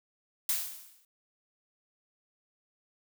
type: noise with exponential decay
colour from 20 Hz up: blue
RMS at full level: -27 dBFS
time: 0.49-1.05 s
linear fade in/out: 2 ms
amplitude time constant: 120 ms
effects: none

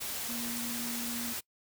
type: tone in noise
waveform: sine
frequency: 236.6 Hz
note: A#3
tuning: 26 cents sharp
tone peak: -38 dBFS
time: 0.28-1.34 s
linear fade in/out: 20 ms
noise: white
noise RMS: -37 dBFS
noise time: 0-1.41 s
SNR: -4 dB
effects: noise-tail reverb RT60 0.1 s tail -23 dB re dry

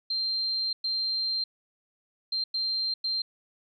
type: tone bursts at uneven times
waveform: sine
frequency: 4161 Hz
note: C8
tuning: 10 cents flat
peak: -26 dBFS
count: 5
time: 0.1-0.73 / 0.84-1.44 / 2.32-2.44 / 2.54-2.94 / 3.04-3.22 s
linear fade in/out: 5 ms
effects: none

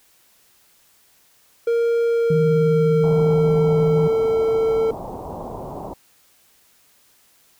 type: tone with pitch glide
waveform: triangle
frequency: 466.2 to 447.7 Hz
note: A#4 to A4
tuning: 0 to +30 cents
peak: -14 dBFS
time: 1.67-4.91 s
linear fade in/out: 5 ms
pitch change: -70 cents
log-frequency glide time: 2.04-3.77 s
type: tone with vibrato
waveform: sine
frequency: 159.1 Hz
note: D#3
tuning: 39 cents sharp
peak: -17 dBFS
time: 2.3-4.08 s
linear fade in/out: 5 ms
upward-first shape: square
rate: 20 Hz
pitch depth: 62 cents each way
type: low-pass noise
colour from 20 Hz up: white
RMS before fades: -32 dBFS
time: 3.03-5.94 s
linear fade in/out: 10 ms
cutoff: 940 Hz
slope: 48 dB/octave
effects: white hiss -57 dBFS RMS until 7.59 s

